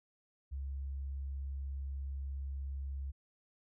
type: tone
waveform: sine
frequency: 68.4 Hz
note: C#2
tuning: 23 cents flat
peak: -37 dBFS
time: 0.51-3.12 s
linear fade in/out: 20 ms
effects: none